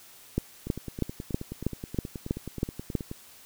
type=two click trains; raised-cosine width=3 ms; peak=-12 / -22 dBFS; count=9 / 24; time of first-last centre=0.38-2.952 / 0.67-3.114 s; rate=3.11 / 9.41 Hz; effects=white hiss -52 dBFS RMS until 3.45 s